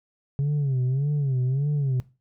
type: tone with vibrato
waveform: sine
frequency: 136.6 Hz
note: C#3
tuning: 25 cents flat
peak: -18 dBFS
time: 0.39-2 s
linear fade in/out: 0 ms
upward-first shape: sine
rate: 1.7 Hz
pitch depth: 140 cents each way
effects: noise-tail reverb RT60 0.3 s tail -21 dB re dry + tanh soft clip ceiling -20 dBFS